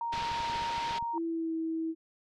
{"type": "tone", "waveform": "sine", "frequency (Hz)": 932.3, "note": "A#5", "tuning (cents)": 0, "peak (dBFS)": -31, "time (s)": [0.01, 1.18], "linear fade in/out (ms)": 2}
{"type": "low-pass noise", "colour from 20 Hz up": "white", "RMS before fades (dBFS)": -40, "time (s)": [0.12, 0.99], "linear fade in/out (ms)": 10, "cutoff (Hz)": 4300, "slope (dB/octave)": 24}
{"type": "clicks", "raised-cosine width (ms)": 5, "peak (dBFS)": -34, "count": 11, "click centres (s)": [0.139, 0.178, 0.224, 0.317, 0.404, 0.499, 0.558, 0.622, 0.781, 0.909, 1.026]}
{"type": "tone with pitch glide", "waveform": "sine", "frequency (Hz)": [332.1, 324.1], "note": ["E4", "E4"], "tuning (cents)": [13, -29], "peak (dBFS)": -30, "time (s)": [1.13, 1.95], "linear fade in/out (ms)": 50, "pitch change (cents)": -42, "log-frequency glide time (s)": [1.24, 1.54]}
{"effects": []}